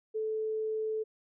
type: tone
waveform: sine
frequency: 436.4 Hz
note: A4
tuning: 14 cents flat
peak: -30 dBFS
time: 0.14-1.04 s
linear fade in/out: 20 ms
effects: none